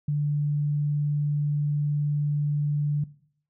sine tone, 146.83 Hz, D3, in tune, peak -22 dBFS, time 0.08-3.04 s, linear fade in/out 5 ms, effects noise-tail reverb RT60 0.6 s tail -19 dB re dry

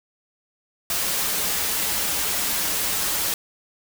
white noise with comb filter, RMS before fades -24 dBFS, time 0.9-3.34 s, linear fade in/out 2 ms, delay 7.9 ms, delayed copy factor -0.5, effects none

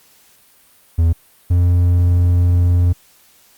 triangle tone pair in turn, 82.9 / 88.02 Hz, E2 / F2, +10 / +14 cents, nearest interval minor second, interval 104 cents, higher second, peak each -8 dBFS, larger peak neither, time 0.98-1.13 / 1.5-2.93 s, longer second, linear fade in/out 10 ms, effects white hiss -51 dBFS RMS until 3.57 s + Opus 48 kbps

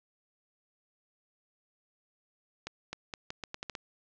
accelerating click train, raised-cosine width 0.2 ms, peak -20 dBFS, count 9, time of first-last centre 2.67-3.752 s, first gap 260 ms, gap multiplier 0.8, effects low-pass 7000 Hz 12 dB/octave

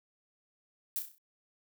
violet noise with echo, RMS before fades -33 dBFS, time 0.96-0.99 s, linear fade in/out 0 ms, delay 32 ms, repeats 6, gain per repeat -6 dB, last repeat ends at 1.182 s, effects none

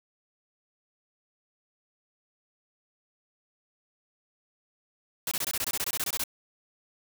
white noise bursts, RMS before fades -30 dBFS, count 15, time 5.27-6.238 s, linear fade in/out 2 ms, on 44 ms, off 22 ms, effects none

